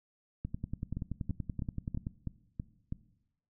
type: two click trains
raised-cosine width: 5 ms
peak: -23 / -23 dBFS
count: 18 / 7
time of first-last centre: 0.45-2.069 / 0.97-2.924 s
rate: 10.5 / 3.07 Hz
effects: noise-tail reverb RT60 0.9 s tail -19 dB re dry